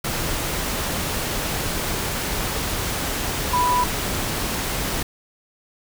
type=tone in noise; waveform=sine; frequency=987.8 Hz; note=B5; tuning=in tune; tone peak=-17 dBFS; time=3.53-3.84 s; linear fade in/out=5 ms; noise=pink; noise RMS=-25 dBFS; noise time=0.04-5.03 s; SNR=+5 dB; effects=none